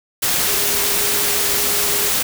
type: tone in noise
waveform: sine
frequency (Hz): 410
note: G#4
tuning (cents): -22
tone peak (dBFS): -29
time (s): 0.47-2.1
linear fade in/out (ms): 10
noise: white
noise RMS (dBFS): -18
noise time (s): 0.22-2.23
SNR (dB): -14
effects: none